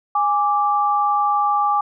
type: tone pair together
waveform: sine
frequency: 824 / 1170.9 Hz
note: G#5 / D6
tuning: -14 / -6 cents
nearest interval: tritone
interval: 608 cents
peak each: -18 dBFS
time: 0.15-1.81 s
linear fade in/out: 5 ms
effects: none